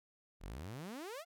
sawtooth exponential sweep, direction up, 37.54 to 720 Hz, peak -40 dBFS, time 0.4-1.25 s, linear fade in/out 50 ms, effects none

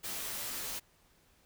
white noise with comb filter, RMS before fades -39 dBFS, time 0.03-0.8 s, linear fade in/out 20 ms, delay 13 ms, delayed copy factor -0.6, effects pink hiss -67 dBFS RMS until 1.45 s

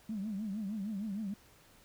sine tone with vibrato, 206.5 Hz, G#3, 10 cents flat, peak -34 dBFS, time 0.09-1.34 s, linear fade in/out 5 ms, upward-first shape triangle, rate 6.5 Hz, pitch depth 170 cents each way, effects tanh soft clip ceiling -30 dBFS + pink hiss -62 dBFS RMS until 1.84 s

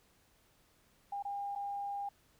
sine tone with dropouts, 805 Hz, G5, 46 cents sharp, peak -36 dBFS, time 1.12-2.09 s, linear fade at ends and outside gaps 5 ms, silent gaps 1.225-1.25 / 1.552-1.558 s, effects pink hiss -69 dBFS RMS until 2.39 s

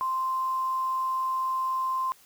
sine tone with quantisation, 1044 Hz, C6, 4 cents flat, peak -25 dBFS, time 0.01-2.12 s, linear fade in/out 0 ms, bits 8, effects white hiss -57 dBFS RMS until 2.25 s

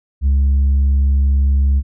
sine tone with tanh clipping, 68.8 Hz, C#2, 12 cents flat, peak -11 dBFS, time 0.21-1.83 s, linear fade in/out 50 ms, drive 2 dB, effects none

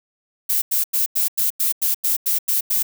violet noise bursts, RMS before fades -19 dBFS, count 11, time 0.49-2.83 s, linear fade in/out 10 ms, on 130 ms, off 91 ms, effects none

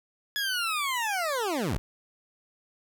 20% pulse linear sweep, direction down, 1697 to 30.87 Hz, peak -22 dBFS, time 0.36-1.78 s, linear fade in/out 0 ms, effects none

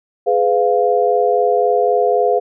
sine chord, F diminished, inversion first, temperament just, 419.1 / 502.9 / 698.5 Hz, Ab4 / Cb5 / F5, +16 / +31 / 0 cents, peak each -16 dBFS, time 0.26-2.4 s, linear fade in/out 20 ms, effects none

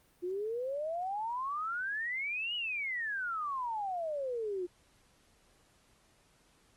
sine exponential two-way sweep, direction up then down, 346.8 to 2960 to 346.8 Hz, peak -33 dBFS, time 0.22-4.67 s, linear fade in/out 20 ms, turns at 2.55 s, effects pink hiss -67 dBFS RMS until 6.76 s + Opus 32 kbps

